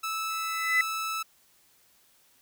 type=tone; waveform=sawtooth; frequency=1310 Hz; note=E6; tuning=11 cents flat; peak=-26 dBFS; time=0.03-1.23 s; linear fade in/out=10 ms
type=tone with exponential growth; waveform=sine; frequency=2005 Hz; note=B6; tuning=26 cents sharp; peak=-18 dBFS; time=0.3-0.81 s; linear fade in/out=2 ms; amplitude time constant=110 ms
effects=white hiss -63 dBFS RMS until 2.41 s